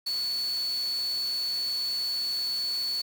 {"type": "tone in noise", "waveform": "sine", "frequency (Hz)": 4435, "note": "C#8", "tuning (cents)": 0, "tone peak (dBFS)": -27, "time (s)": [0.06, 3.02], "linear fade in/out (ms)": 10, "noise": "white", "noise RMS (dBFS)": -43, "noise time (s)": [0.06, 3.02], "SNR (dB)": 13, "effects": []}